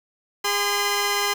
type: tone pair together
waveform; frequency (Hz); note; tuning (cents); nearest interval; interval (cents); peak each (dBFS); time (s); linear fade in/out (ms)
10% pulse; 407.2 / 1026; G#4 / C6; -34 / -34; octave + major third; 1600; -15; 0.44-1.34; 10
effects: 7-bit